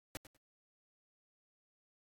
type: noise with echo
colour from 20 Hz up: pink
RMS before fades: -42 dBFS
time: 0.15-0.17 s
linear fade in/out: 0 ms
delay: 98 ms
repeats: 2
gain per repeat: -14 dB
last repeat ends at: 0.366 s
effects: AAC 64 kbps